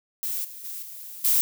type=noise with level steps; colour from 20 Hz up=violet; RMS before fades=-29 / -41 / -35 / -40 / -20 dBFS; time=0.23-1.41 s; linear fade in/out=0 ms; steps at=0.44 / 0.64 / 0.82 / 1.24 s; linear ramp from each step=10 ms; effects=none